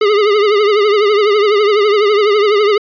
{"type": "tone with vibrato", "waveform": "square", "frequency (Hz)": 415.3, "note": "G#4", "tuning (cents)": 0, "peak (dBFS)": -9, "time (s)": [0.01, 2.78], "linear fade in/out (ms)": 5, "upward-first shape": "triangle", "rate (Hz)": 12, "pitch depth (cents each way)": 94, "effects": ["resampled to 11025 Hz"]}